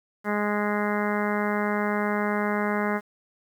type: harmonic tone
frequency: 207.7 Hz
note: G#3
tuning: in tune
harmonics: 1 / 2 / 3 / 4 / 5 / 6 / 7 / 8 / 9 / 10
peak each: -27 / -30 / -32 / -33 / -34 / -35 / -35 / -36 / -37 / -37 dBFS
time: 0.24-3.01 s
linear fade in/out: 50 ms
effects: 9-bit